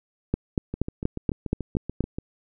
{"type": "two click trains", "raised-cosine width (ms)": 3, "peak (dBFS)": [-17, -9], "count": [11, 8], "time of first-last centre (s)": [[0.74, 2.185], [0.34, 2.007]], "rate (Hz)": [6.92, 4.2], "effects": []}